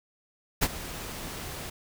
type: noise with ADSR envelope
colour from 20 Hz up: pink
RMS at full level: -22 dBFS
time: 0.61-1.7 s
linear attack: 18 ms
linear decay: 46 ms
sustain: -16 dB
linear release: 7 ms
effects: none